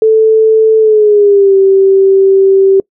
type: tone with pitch glide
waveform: sine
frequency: 440 to 387.5 Hz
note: A4 to G4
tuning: 0 to -20 cents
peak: -3 dBFS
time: 0.02-2.8 s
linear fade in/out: 2 ms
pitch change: -220 cents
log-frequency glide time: 0.79-1.56 s
effects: noise-tail reverb RT60 0.1 s tail -25 dB re dry